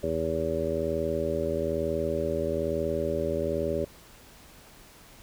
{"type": "harmonic tone", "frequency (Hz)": 81.1, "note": "E2", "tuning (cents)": -28, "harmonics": [1, 2, 3, 4, 5, 6, 7], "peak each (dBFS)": [-36, -37, -36, -36, -31, -36, -30], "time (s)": [0.03, 3.85], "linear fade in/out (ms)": 5, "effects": ["pink hiss -52 dBFS RMS until 5.22 s"]}